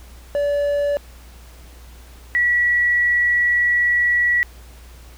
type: tone pair in turn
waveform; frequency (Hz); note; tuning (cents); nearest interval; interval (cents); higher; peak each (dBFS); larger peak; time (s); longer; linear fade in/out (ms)
triangle / sine; 576 / 1937.4; D5 / B6; -34 / -34; octave + major sixth; 2100; second; -15 / -14; second; 0.35-0.97 / 2.35-4.43; second; 0
effects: added 60 Hz sine -40 dBFS peak until 5.17 s + pink hiss -48 dBFS RMS until 5.17 s